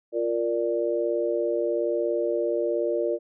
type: chord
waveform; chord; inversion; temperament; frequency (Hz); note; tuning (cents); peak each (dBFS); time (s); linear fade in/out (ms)
sine; Bb major; second; equal; 349.2 / 466.2 / 587.3; F4 / Bb4 / D5; 0 / 0 / 0; -27; 0.12-3.19; 50
effects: none